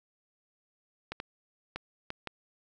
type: clicks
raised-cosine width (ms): 0.3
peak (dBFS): -20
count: 5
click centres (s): 1.12 / 1.201 / 1.76 / 2.104 / 2.273
effects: none